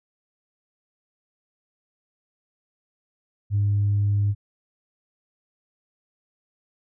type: tone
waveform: sine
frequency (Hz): 101.9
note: G#2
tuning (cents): -32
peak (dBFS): -17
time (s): 3.5-4.35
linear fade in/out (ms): 50
effects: tanh soft clip ceiling -15 dBFS